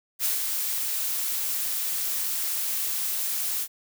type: noise with ADSR envelope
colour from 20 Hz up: blue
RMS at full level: -24 dBFS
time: 0.19-3.68 s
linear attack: 53 ms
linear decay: 140 ms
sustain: -4 dB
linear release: 63 ms
effects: none